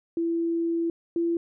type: tone pair in turn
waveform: sine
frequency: 334.6 / 337.9 Hz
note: E4 / E4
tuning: +26 / +43 cents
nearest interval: unison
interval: 17 cents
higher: second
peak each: -23 / -22 dBFS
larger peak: second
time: 0.17-0.9 / 1.16-1.37 s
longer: first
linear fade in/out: 2 ms
effects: none